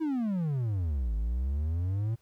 triangle exponential two-way sweep, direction down then up, 329.6 to 51.91 to 116 Hz, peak -25 dBFS, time 0-2.16 s, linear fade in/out 20 ms, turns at 1.15 s, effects pink hiss -70 dBFS RMS until 2.21 s

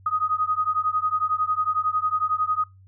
sine beating tone pair, 1244.5 / 1255.5 Hz, D#6 / D#6, 0 / +15 cents, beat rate 11 Hz, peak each -24 dBFS, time 0.06-2.64 s, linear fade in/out 5 ms, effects noise-tail reverb RT60 0.2 s tail -22 dB re dry + added 95 Hz sine -48 dBFS peak until 2.87 s

